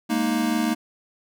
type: chord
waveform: square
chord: Ab suspended second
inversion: none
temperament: equal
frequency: 207.7 / 233.1 / 311.1 Hz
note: Ab3 / Bb3 / Eb4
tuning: 0 / 0 / 0 cents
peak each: -29 / -24 / -26 dBFS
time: 0.09-0.75 s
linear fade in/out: 20 ms
effects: none